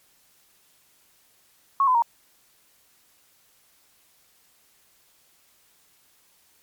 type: tone with pitch steps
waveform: sine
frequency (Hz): 1100 / 1014.5 / 935.7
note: C#6 / B5 / A#5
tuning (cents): -14 / +46 / +6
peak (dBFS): -16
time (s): 1.8-2.022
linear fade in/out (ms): 2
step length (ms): 74
effects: white hiss -61 dBFS RMS until 6.62 s + MP3 96 kbps